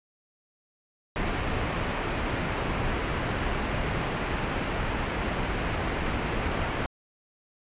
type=low-pass noise; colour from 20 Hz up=pink; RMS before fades=-29 dBFS; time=1.16-6.86 s; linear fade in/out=0 ms; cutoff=2800 Hz; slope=24 dB/octave; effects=resampled to 8000 Hz